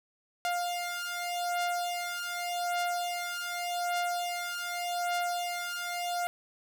sawtooth beating tone pair, 703 / 703.85 Hz, F5 / F5, +11 / +13 cents, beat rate 0.85 Hz, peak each -30 dBFS, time 0.45-6.27 s, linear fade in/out 0 ms, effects none

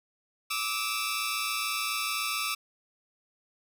15% pulse tone cluster, 1170 / 1294 / 2695 Hz, D6 / E6 / E7, -7 / -32 / +38 cents, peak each -27 dBFS, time 0.5-2.55 s, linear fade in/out 10 ms, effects none

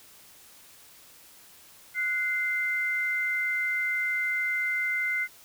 sine tone pair together, 1471.3 / 2079 Hz, F#6 / C7, -10 / -12 cents, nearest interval tritone, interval 598 cents, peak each -32 / -26 dBFS, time 1.94-5.28 s, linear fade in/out 50 ms, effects white hiss -53 dBFS RMS until 5.44 s

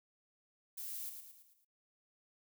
violet noise with echo, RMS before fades -44 dBFS, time 0.77-1.1 s, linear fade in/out 10 ms, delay 110 ms, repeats 5, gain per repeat -6 dB, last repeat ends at 1.65 s, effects noise-tail reverb RT60 0.3 s tail -26 dB re dry

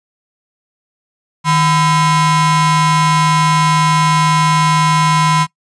45% pulse ring-modulated tone, 582 Hz, D5, 16 cents flat, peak -7 dBFS, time 1.44-5.47 s, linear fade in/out 50 ms, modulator 425 Hz, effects noise-tail reverb RT60 0.1 s tail -21 dB re dry + resampled to 22050 Hz

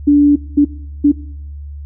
sine tone bursts at uneven times, 289.8 Hz, D4, 23 cents flat, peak -5 dBFS, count 3, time 0.07-0.36 / 0.57-0.65 / 1.04-1.12 s, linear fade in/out 10 ms, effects noise-tail reverb RT60 0.7 s tail -21 dB re dry + added 72 Hz sine -26 dBFS peak until 1.85 s

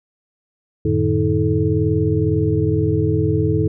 sine tone cluster, 90 / 109.6 / 151.9 / 318.3 / 433.1 Hz, F#2 / A2 / D#3 / D#4 / A4, -47 / -6 / -41 / +39 / -27 cents, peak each -21 dBFS, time 0.85-3.68 s, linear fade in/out 5 ms, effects none

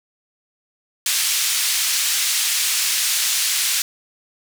white band-pass noise, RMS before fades -20 dBFS, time 1.06-3.82 s, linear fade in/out 2 ms, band 2200 to 9400 Hz, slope 12 dB/octave, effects none

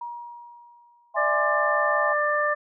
sine tone with exponential decay, 952 Hz, A#5, 36 cents sharp, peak -30 dBFS, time 0.01-1.53 s, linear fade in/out 5 ms, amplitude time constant 330 ms
sine chord, E augmented, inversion none, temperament equal, 659.3 / 830.6 / 1046.5 Hz, E5 / G#5 / B#5, 0 / 0 / 0 cents, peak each -30 dBFS, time 1.14-2.14 s, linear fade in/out 20 ms
harmonic tone, 594 Hz, D5, 20 cents sharp, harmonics 1 / 2 / 3, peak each -25 / -25 / -25 dBFS, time 1.16-2.55 s, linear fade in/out 20 ms
effects none

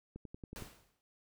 click train, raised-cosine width 3 ms, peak -33 dBFS, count 6, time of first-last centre 0.16-0.623 s, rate 10.8 Hz
pink noise with exponential decay, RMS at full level -45 dBFS, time 0.56-1.01 s, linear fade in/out 0 ms, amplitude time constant 97 ms
effects none

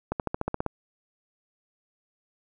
accelerating click train, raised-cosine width 1 ms, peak -13 dBFS, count 9, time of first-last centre 0.12-0.663 s, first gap 78 ms, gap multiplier 0.96, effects none

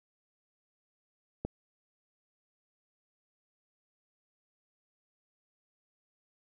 click, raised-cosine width 2 ms, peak -20 dBFS, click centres 1.45 s, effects none

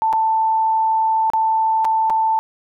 sine tone with dropouts, 886 Hz, A5, 12 cents sharp, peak -14 dBFS, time 0.02-2.39 s, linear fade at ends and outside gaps 0 ms, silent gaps 0.128-0.134 / 1.301-1.335 / 1.846-1.851 / 2.098-2.103 s, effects none

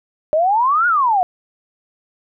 sine exponential two-way sweep, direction up then down, 595 to 1470 to 700 Hz, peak -12 dBFS, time 0.33-1.23 s, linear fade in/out 0 ms, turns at 0.87 s, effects none

